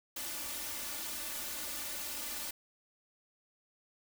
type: noise with comb filter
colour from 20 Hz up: white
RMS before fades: -40 dBFS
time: 0.16-2.51 s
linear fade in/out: 5 ms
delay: 3.4 ms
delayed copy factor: +1
effects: none